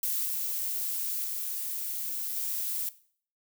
violet noise with level steps, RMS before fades -30 / -32 / -34 / -32 dBFS, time 0.03-2.89 s, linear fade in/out 2 ms, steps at 0.25 / 1.24 / 2.36 s, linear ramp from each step 5 ms, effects noise-tail reverb RT60 0.5 s tail -17 dB re dry

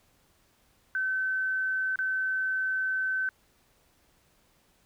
sine tone with dropouts, 1530 Hz, G6, 42 cents flat, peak -26 dBFS, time 0.95-3.29 s, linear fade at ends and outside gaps 1 ms, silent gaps 1.958-1.989 s, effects pink hiss -66 dBFS RMS until 4.85 s

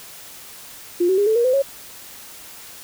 sine tone with pitch steps, 350.5 / 377.8 / 407.3 / 439.1 / 473.3 / 510.2 / 550 Hz, F4 / F#4 / G#4 / A4 / A#4 / C5 / C#5, +6 / +36 / -34 / -4 / +26 / -44 / -14 cents, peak -14 dBFS, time 1-1.623 s, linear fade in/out 10 ms, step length 89 ms, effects white hiss -40 dBFS RMS until 2.83 s

